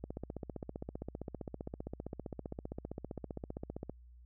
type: click train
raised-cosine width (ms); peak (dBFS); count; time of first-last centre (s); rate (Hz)
2; -27; 60; 0.04-3.896; 15.3
effects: added 60 Hz sine -54 dBFS peak until 4.25 s